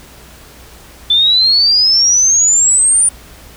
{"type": "exponential sweep", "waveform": "sine", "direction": "up", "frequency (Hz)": [3500, 9397], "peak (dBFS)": -7, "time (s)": [1.1, 3.09], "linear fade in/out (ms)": 5, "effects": ["added 60 Hz sine -41 dBFS peak until 3.56 s", "pink hiss -39 dBFS RMS until 3.56 s"]}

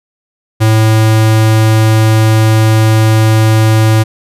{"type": "tone", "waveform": "square", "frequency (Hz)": 110, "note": "A2", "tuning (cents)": 0, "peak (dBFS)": -6, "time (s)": [0.6, 4.04], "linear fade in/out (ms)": 20, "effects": ["resampled to 32000 Hz"]}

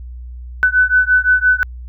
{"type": "beating tone pair", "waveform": "sine", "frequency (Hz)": [1498, 1503.8], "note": ["F#6", "F#6"], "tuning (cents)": [21, 28], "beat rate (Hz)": 5.8, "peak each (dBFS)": -13, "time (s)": [0.63, 1.63], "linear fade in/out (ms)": 0, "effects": ["added 61 Hz sine -28 dBFS peak until 1.88 s"]}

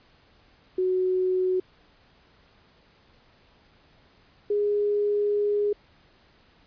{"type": "tone pair in turn", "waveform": "sine", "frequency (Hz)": [370, 412.8], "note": ["F#4", "G#4"], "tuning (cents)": [0, -10], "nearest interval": "major second", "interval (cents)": 190, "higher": "second", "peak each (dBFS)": -21, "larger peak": "neither", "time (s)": [[0.78, 1.6], [4.5, 5.73]], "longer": "second", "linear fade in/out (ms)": 5, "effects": ["pink hiss -59 dBFS RMS until 6.66 s", "resampled to 11025 Hz"]}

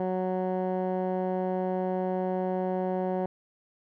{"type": "tone with low-pass filter", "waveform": "15% pulse", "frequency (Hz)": 185, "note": "F#3", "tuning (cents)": 0, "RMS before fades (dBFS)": -29, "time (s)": [0, 3.26], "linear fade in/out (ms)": 2, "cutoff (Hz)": 820, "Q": 1.3, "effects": []}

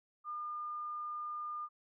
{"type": "tone", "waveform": "sine", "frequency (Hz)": 1209, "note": "D6", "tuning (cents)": 50, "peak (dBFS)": -38, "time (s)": [0.24, 1.69], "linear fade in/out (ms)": 50, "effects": []}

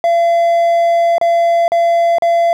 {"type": "tone with dropouts", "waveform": "triangle", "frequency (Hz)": 680, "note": "F5", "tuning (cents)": -46, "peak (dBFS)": -7, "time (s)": [0.04, 2.53], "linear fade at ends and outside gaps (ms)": 1, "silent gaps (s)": [[1.182, 1.213], [1.68, 1.719], [2.184, 2.222]], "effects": []}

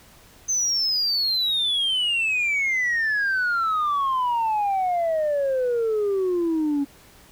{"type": "exponential sweep", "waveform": "sine", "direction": "down", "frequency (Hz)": [6272, 277.2], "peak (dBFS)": -18, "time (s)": [0.48, 6.85], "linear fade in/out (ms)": 20, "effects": ["tanh soft clip ceiling -18 dBFS", "pink hiss -51 dBFS RMS until 7.31 s"]}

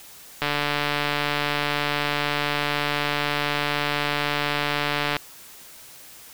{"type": "click train", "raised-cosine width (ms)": 0.3, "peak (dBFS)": -7, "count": 694, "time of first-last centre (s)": [0.42, 5.167], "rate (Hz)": 146, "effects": ["white hiss -45 dBFS RMS until 6.33 s"]}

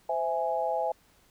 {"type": "chord", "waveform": "sine", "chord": "C augmented", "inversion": "none", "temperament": "equal with one note detuned", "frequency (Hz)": [516.3, 659.3, 830.6], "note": ["C5", "E5", "G#5"], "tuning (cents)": [-23, 0, 0], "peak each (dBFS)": [-32, -30, -30], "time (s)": [0.09, 0.92], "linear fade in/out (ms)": 5, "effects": ["pink hiss -63 dBFS RMS until 1.3 s"]}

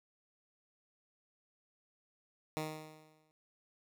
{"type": "tone with exponential decay", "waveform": "10% pulse", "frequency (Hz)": 155.56, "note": "D#3", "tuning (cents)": 0, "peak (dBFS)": -26, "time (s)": [2.57, 3.31], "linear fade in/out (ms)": 0, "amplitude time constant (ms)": 160, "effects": []}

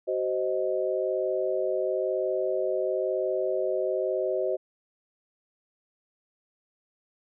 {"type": "tone cluster", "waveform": "sine", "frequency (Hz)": [378, 523, 624], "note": ["F#4", "C5", "D#5"], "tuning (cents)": [37, -1, 5], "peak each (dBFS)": -29, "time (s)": [0.07, 4.57], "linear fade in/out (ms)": 20, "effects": []}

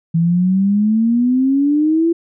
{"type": "exponential sweep", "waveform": "sine", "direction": "up", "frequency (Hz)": [163.1, 340.2], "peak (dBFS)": -11, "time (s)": [0.14, 2.13], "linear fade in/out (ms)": 10, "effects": []}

